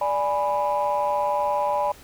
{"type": "chord", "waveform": "sine", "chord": "G# diminished", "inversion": "second", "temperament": "equal", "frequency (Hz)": [587.3, 830.6, 987.8], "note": ["D5", "G#5", "B5"], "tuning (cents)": [0, 0, 0], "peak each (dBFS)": -24, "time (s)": [0.01, 1.92], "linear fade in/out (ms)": 5, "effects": ["tanh soft clip ceiling -14 dBFS", "pink hiss -48 dBFS RMS until 2.03 s"]}